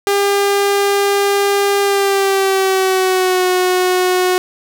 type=tone with pitch glide; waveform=sawtooth; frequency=401.2 to 365.8 Hz; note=G4 to F#4; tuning=+40 to -20 cents; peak=-8 dBFS; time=0.07-4.38 s; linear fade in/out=0 ms; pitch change=-160 cents; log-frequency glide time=1.81-3.46 s; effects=none